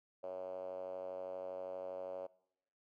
5% pulse tone with band-pass filter, 92.5 Hz, F#2, in tune, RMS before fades -44 dBFS, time 0.23-2.27 s, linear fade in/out 10 ms, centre 570 Hz, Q 7.6, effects noise-tail reverb RT60 0.8 s tail -22 dB re dry

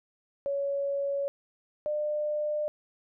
sine tone pair in turn, 560 / 600.1 Hz, C#5 / D5, +18 / +37 cents, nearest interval minor second, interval 119 cents, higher second, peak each -27 dBFS, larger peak neither, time 0.46-1.28 / 1.86-2.68 s, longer neither, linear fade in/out 0 ms, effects none

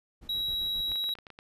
brown noise with tremolo, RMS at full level -46 dBFS, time 0.21-0.94 s, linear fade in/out 20 ms, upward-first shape square, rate 7.5 Hz, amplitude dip 60%
triangle tone, 3870 Hz, B7, 36 cents flat, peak -27 dBFS, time 0.29-1.14 s, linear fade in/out 5 ms
clicks, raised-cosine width 0.3 ms, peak -30 dBFS, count 9, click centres 0.918 / 0.957 / 1.041 / 1.091 / 1.153 / 1.187 / 1.268 / 1.303 / 1.389 s
effects resampled to 32000 Hz

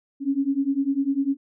sine beating tone pair, 270.5 / 280.5 Hz, C#4 / C#4, -42 / +21 cents, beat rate 10 Hz, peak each -24 / -23 dBFS, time 0.2-1.37 s, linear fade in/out 50 ms, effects none

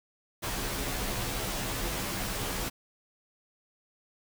pink noise with comb filter, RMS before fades -33 dBFS, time 0.42-2.7 s, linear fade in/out 20 ms, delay 13 ms, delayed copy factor -0.95, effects none

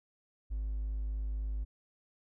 triangle tone with hard clipping, 51.91 Hz, G#1, in tune, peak -33 dBFS, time 0.5-1.65 s, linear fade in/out 20 ms, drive 4 dB, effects none

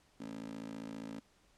15% pulse tone with high-pass filter, 55 Hz, A1, in tune, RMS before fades -45 dBFS, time 0.2-1.2 s, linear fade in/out 5 ms, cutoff 260 Hz, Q 4, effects pink hiss -69 dBFS RMS until 1.57 s + low-pass 9000 Hz 12 dB/octave

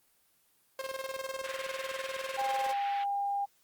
sawtooth tone with tremolo, 532 Hz, C5, 29 cents sharp, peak -30 dBFS, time 0.79-2.73 s, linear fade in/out 2 ms, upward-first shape square, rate 20 Hz, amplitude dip 65%
pink band-pass noise, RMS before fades -45 dBFS, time 1.44-3.04 s, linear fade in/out 5 ms, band 1500 to 3200 Hz, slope 24 dB/octave
sine tone, 803 Hz, G5, 41 cents sharp, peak -29 dBFS, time 2.37-3.46 s, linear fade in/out 20 ms
effects white hiss -69 dBFS RMS until 3.63 s + Opus 24 kbps

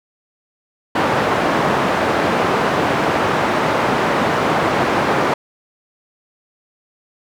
white band-pass noise, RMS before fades -17 dBFS, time 0.95-5.34 s, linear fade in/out 5 ms, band 130 to 1100 Hz, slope 12 dB/octave, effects none

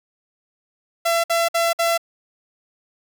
sawtooth tone bursts, 674 Hz, E5, 38 cents sharp, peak -13 dBFS, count 4, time 1.05-1.978 s, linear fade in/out 10 ms, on 190 ms, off 56 ms, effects none

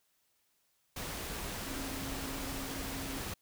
sine tone in noise, 269.7 Hz, C#4, 47 cents flat, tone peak -43 dBFS, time 1.66-3.19 s, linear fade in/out 5 ms, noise pink, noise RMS -40 dBFS, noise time 0.96-3.34 s, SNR -6 dB, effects white hiss -75 dBFS RMS until 3.41 s

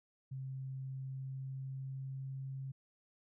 sine tone with pitch glide, 132.8 to 134.27 Hz, C3 to C3, +26 to +45 cents, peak -40 dBFS, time 0.31-2.72 s, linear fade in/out 10 ms, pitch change +19 cents, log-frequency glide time 0.84-2.49 s, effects none

